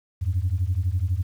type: beating tone pair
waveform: sine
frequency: 85.1 / 97.1 Hz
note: F2 / G2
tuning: -44 / -16 cents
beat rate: 12 Hz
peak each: -23 dBFS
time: 0.21-1.23 s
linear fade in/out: 20 ms
effects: tanh soft clip ceiling -15 dBFS + 9-bit